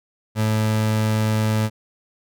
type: tone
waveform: 30% pulse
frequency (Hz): 108.7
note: A2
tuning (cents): -21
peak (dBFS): -15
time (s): 0.35-1.7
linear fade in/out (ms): 50
effects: none